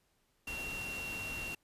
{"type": "tone in noise", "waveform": "sine", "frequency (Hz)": 2745, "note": "F7", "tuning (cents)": -31, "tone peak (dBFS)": -39, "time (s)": [0.47, 1.55], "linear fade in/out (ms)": 5, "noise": "pink", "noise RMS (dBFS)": -45, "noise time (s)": [0.47, 1.55], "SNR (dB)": 3, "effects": ["pink hiss -75 dBFS RMS until 1.63 s", "resampled to 32000 Hz"]}